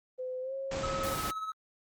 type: tone with pitch glide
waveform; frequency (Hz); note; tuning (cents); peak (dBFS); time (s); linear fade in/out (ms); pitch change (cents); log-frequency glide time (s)
sine; 510 to 540.3; C5 to C#5; -44 to -44; -34; 0.18-1.15; 20; +100; 0.41-0.54
type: noise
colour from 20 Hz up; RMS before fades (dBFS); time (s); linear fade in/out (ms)
pink; -36; 0.71-1.31; 5
type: tone with tremolo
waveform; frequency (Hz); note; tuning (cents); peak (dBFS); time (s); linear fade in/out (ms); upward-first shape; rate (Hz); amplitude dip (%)
triangle; 1288; E6; -41; -30; 0.83-1.52; 2; triangle; 17; 60
effects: Opus 24 kbps